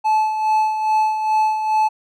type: tone with tremolo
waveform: triangle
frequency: 866 Hz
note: A5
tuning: 28 cents flat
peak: -11 dBFS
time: 0.04-1.89 s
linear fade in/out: 20 ms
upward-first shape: sine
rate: 2.4 Hz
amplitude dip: 55%
effects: none